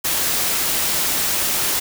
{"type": "noise", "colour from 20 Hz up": "white", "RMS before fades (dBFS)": -20, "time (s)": [0.04, 1.8], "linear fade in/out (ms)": 10, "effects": []}